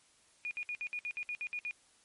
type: tone bursts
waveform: sine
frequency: 2444 Hz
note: D#7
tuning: 32 cents flat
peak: -35 dBFS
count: 11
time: 0.45-1.71 s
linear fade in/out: 0 ms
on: 60 ms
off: 60 ms
effects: white hiss -66 dBFS RMS until 2.04 s + MP3 48 kbps